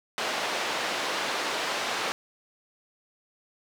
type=band-pass noise; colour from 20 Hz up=pink; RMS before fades=-30 dBFS; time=0.18-2.12 s; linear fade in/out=0 ms; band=510 to 4700 Hz; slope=12 dB/octave; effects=none